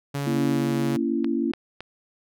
sawtooth tone with pitch glide, 141.3 to 140 Hz, C#3 to C#3, +34 to +18 cents, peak -22 dBFS, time 0.14-0.97 s, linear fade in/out 10 ms, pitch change -16 cents, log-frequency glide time 0.46-0.79 s
sine chord, A# diminished, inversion none, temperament just, 233.1 / 279.7 / 335.6 Hz, A#3 / C#4 / E4, 0 / +16 / +31 cents, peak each -26 dBFS, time 0.26-1.52 s, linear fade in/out 10 ms
clicks, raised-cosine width 0.3 ms, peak -20 dBFS, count 3, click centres 1.245 / 1.536 / 1.806 s
effects none

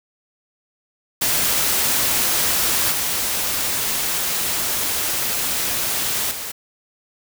white noise with level steps, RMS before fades -19 / -22 / -29 dBFS, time 1.21-6.52 s, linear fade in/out 10 ms, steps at 2.92 / 6.31 s, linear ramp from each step 2 ms, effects none

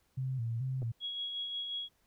sine tone with vibrato, 122.8 Hz, B2, 9 cents flat, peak -32 dBFS, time 0.17-0.92 s, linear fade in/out 10 ms, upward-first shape square, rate 2.3 Hz, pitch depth 110 cents each way
clicks, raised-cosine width 2 ms, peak -34 dBFS, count 2, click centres 0.82 / 0.828 s
sine tone with tremolo, 3322 Hz, G#7, in tune, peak -34 dBFS, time 1-1.89 s, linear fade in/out 50 ms, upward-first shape sine, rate 5.6 Hz, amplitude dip 35%
effects pink hiss -73 dBFS RMS until 2.06 s

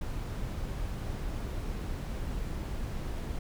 brown noise, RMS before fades -35 dBFS, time 0.01-3.39 s, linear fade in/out 5 ms, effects none

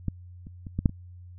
clicks, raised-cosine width 5 ms, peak -15 / -28 / -26 / -15 / -7 / -23 dBFS, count 6, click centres 0.083 / 0.469 / 0.668 / 0.79 / 0.858 / 0.894 s, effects added 89 Hz sine -43 dBFS peak until 1.38 s

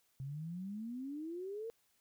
sine exponential sweep, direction up, 130.81 to 466.2 Hz, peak -40 dBFS, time 0.2-1.7 s, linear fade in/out 0 ms, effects white hiss -75 dBFS RMS until 2 s

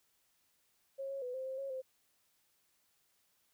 sine tone with pitch steps, 543 / 548 / 497.6 / 523 / 527 / 547 / 521 Hz, C#5 / C#5 / B4 / C5 / C5 / C#5 / C5, -36 / -20 / +13 / -1 / +12 / -23 / -7 cents, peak -38 dBFS, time 0.98-1.82 s, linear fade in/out 20 ms, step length 120 ms, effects white hiss -75 dBFS RMS until 3.53 s

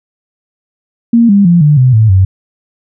sine tone with pitch steps, 233.1 / 200.6 / 172.62 / 148.55 / 127.83 / 110.01 / 94.67 Hz, A#3 / G3 / F3 / D3 / C3 / A2 / F#2, 0 / +40 / -20 / +20 / -40 / 0 / +40 cents, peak -3 dBFS, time 1.13-2.25 s, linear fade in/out 5 ms, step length 160 ms, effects none

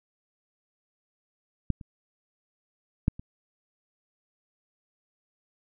clicks, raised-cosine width 5 ms, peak -12 / -30 / -9 / -27 dBFS, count 4, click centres 1.703 / 1.812 / 3.081 / 3.195 s, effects none

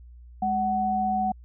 sine tone pair together, 208.3 / 747.5 Hz, G#3 / F#5, +5 / +17 cents, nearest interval octave + minor seventh, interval 2212 cents, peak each -29 / -23 dBFS, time 0.42-1.32 s, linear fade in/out 5 ms, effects added 60 Hz sine -44 dBFS peak until 1.44 s

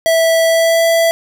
square tone with pitch glide, 656 to 663.6 Hz, E5 to E5, -9 to +11 cents, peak -10 dBFS, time 0.06-1.11 s, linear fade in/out 0 ms, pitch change +20 cents, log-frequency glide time 0.44-0.85 s, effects none

